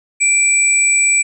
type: tone pair together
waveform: sine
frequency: 2346 / 7891 Hz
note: D7 / B8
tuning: -2 / -2 cents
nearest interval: octave + major sixth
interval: 2100 cents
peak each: -13 dBFS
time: 0.2-1.23 s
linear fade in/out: 20 ms
effects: none